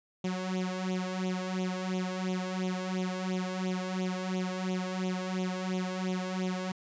sawtooth tone with flanger, 185 Hz, F#3, in tune, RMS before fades -33 dBFS, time 0.24-6.72 s, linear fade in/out 5 ms, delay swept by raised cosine 0.3 to 1.9 ms, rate 2.9 Hz, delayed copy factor +0.8, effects resampled to 16000 Hz

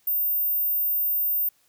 sine tone, 14620 Hz, A#9, 35 cents flat, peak -21 dBFS, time 0.07-1.49 s, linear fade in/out 5 ms, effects white hiss -64 dBFS RMS until 1.68 s

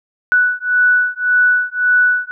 sine beating tone pair, 1480 / 1481.8 Hz, F#6 / F#6, 0 / +2 cents, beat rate 1.8 Hz, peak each -14 dBFS, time 0.32-2.31 s, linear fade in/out 0 ms, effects none

